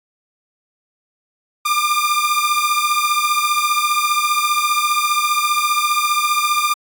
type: beating tone pair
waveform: sawtooth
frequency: 1193 / 1208 Hz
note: D6 / D6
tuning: +27 / +48 cents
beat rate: 15 Hz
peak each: -14 / -15 dBFS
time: 1.65-6.74 s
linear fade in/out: 10 ms
effects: AAC 64 kbps